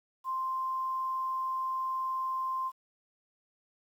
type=tone with quantisation; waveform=sine; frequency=1046.5 Hz; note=C6; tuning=in tune; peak=-30 dBFS; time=0.24-2.72 s; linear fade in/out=50 ms; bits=10; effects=none